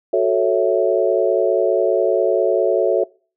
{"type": "chord", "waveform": "sine", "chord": "F# minor seventh", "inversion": "none", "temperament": "equal", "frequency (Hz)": [370, 440, 554.4, 659.3], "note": ["F#4", "A4", "C#5", "E5"], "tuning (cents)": [0, 0, 0, 0], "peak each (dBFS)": -19, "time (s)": [0.13, 3.04], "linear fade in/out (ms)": 5, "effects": ["noise-tail reverb RT60 0.4 s tail -24 dB re dry"]}